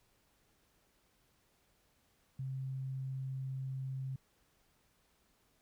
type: tone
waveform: sine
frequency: 132.7 Hz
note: C3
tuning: 25 cents sharp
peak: -37 dBFS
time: 2.39-4.16 s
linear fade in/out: 5 ms
effects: pink hiss -73 dBFS RMS until 5.61 s